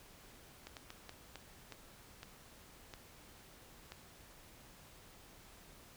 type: slowing click train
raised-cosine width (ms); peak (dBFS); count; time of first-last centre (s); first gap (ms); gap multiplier
0.2; -30; 9; 0.67-3.92; 98; 1.39
effects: pink hiss -59 dBFS RMS until 5.96 s